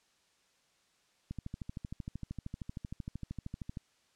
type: click train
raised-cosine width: 5 ms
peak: -27 dBFS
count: 33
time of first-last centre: 1.31-3.772 s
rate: 13 Hz
effects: white hiss -71 dBFS RMS until 4.15 s + low-pass 7000 Hz 12 dB/octave